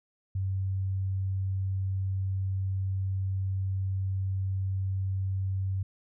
sine tone, 95.7 Hz, G2, 41 cents flat, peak -27 dBFS, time 0.35-5.83 s, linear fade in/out 5 ms, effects none

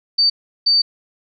sine tone bursts at uneven times, 4596 Hz, D8, 38 cents flat, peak -11 dBFS, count 2, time 0.18-0.3 / 0.66-0.82 s, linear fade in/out 10 ms, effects none

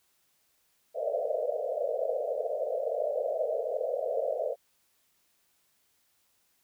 white band-pass noise, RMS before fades -31 dBFS, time 0.94-4.56 s, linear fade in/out 50 ms, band 460 to 670 Hz, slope 96 dB/octave, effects white hiss -71 dBFS RMS until 6.63 s

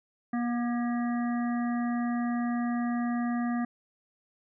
harmonic tone with a mistuned harmonic, 239.6 Hz, A#3, 48 cents sharp, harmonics 1 / 3 / 5 / 7 / 8, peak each -27 / -37 / -41 / -44 / -45 dBFS, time 0.33-3.65 s, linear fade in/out 5 ms, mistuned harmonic 7, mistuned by -20 cents, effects none

